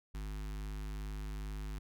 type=tone with notch filter; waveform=square; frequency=51.2 Hz; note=G#1; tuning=24 cents flat; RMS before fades=-41 dBFS; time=0.14-1.79 s; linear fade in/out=10 ms; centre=570 Hz; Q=1.2; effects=none